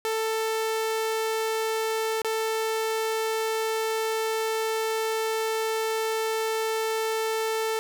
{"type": "tone with dropouts", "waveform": "sawtooth", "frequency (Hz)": 443, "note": "A4", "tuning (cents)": 12, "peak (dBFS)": -21, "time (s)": [0.05, 7.79], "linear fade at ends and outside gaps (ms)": 0, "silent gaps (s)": [2.218, 2.247], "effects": []}